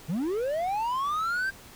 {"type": "linear sweep", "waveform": "triangle", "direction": "up", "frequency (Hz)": [139.7, 1598], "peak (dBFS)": -24, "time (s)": [0.08, 1.51], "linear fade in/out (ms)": 20, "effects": ["pink hiss -49 dBFS RMS until 1.75 s"]}